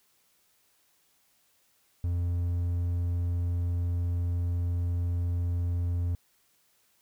triangle tone, 87.1 Hz, F2, 4 cents flat, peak -24 dBFS, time 2.04-6.15 s, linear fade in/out 0 ms, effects white hiss -68 dBFS RMS until 7.01 s

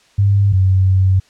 sine tone pair in turn, 100 / 94.56 Hz, G2 / F#2, +35 / +38 cents, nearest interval minor second, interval 97 cents, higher first, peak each -9 dBFS, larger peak neither, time 0.18-0.53 / 0.53-1.2 s, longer second, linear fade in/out 10 ms, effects white hiss -52 dBFS RMS until 1.29 s + low-pass 6000 Hz 12 dB/octave

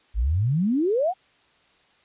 sine exponential sweep, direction up, 48.67 to 788 Hz, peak -19 dBFS, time 0.14-1.14 s, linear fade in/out 50 ms, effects white hiss -60 dBFS RMS until 2.04 s + resampled to 8000 Hz

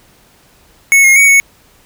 square tone with pitch steps, 2205 / 2149 / 2239 / 2213 Hz, C#7 / C7 / C#7 / C#7, -10 / +46 / +17 / -3 cents, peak -5 dBFS, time 0.92-1.4 s, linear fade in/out 0 ms, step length 120 ms, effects pink hiss -48 dBFS RMS until 1.85 s

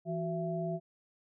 sine tone cluster, 166 / 370 / 668 Hz, E3 / F#4 / E5, +12 / 0 / +23 cents, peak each -35 / -39 / -36 dBFS, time 0.05-0.8 s, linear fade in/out 50 ms, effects none

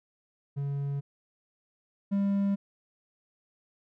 triangle tone pair in turn, 140.7 / 198.98 Hz, C#3 / G3, +26 / +26 cents, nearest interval tritone, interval 600 cents, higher second, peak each -27 / -22 dBFS, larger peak second, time 0.56-1.01 / 2.11-2.56 s, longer neither, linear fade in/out 20 ms, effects none

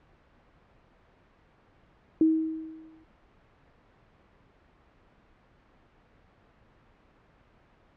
sine tone with exponential decay, 318.7 Hz, D#4, 42 cents sharp, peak -16 dBFS, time 2.21-3.04 s, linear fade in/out 2 ms, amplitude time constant 180 ms, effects pink hiss -61 dBFS RMS until 7.96 s + low-pass 2000 Hz 12 dB/octave

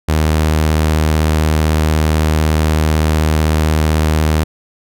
sawtooth tone with vibrato, 77.78 Hz, D#2, in tune, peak -7 dBFS, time 0.08-4.44 s, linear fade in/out 10 ms, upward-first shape sine, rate 16 Hz, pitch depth 17 cents each way, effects none

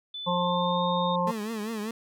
sine tone with pitch glide, 3500 to 3670 Hz, A7 to A#7, -10 to -28 cents, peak -34 dBFS, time 0.14-1.16 s, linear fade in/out 5 ms, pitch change +82 cents, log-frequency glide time 0.34-0.82 s
harmonic tone, 177.1 Hz, F3, 24 cents sharp, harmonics 1 / 3 / 5 / 6, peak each -29 / -29 / -29 / -29 dBFS, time 0.26-1.32 s, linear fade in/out 20 ms
30% pulse tone with vibrato, 218 Hz, A3, 16 cents flat, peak -28 dBFS, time 1.27-1.91 s, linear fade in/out 2 ms, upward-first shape triangle, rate 5.1 Hz, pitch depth 120 cents each way
effects none

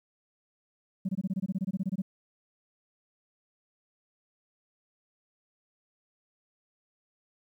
sine tone bursts, 190 Hz, F#3, 46 cents sharp, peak -25 dBFS, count 16, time 1.05-2.02 s, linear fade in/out 10 ms, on 40 ms, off 22 ms, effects tanh soft clip ceiling -24 dBFS + 11-bit

